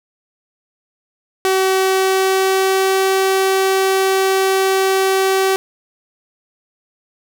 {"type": "tone with pitch glide", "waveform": "sawtooth", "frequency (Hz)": [380, 383.3], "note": ["F#4", "G4"], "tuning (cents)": [46, -39], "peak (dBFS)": -9, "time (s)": [1.45, 5.56], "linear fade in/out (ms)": 0, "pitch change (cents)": 15, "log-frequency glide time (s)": [1.74, 3.05], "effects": []}